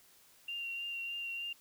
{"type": "tone with vibrato", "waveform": "sine", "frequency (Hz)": 2772, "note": "F7", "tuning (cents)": -14, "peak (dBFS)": -37, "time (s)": [0.48, 1.53], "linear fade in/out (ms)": 5, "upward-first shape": "triangle", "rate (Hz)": 3.3, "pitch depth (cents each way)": 21, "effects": ["white hiss -63 dBFS RMS until 1.6 s"]}